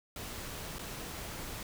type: noise with dropouts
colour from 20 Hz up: pink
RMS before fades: -42 dBFS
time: 0.16-1.63 s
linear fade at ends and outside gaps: 2 ms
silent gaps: 0.785-0.791 s
effects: none